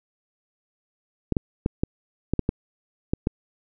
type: clicks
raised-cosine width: 3 ms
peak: -8 dBFS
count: 9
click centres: 1.323 / 1.368 / 1.661 / 1.835 / 2.336 / 2.393 / 2.491 / 3.135 / 3.271 s
effects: none